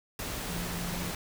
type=tone in noise; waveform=sine; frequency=174.5 Hz; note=F3; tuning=1 cent flat; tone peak=-37 dBFS; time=0.49-1.11 s; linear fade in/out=2 ms; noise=pink; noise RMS=-36 dBFS; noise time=0.19-1.15 s; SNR=-4 dB; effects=none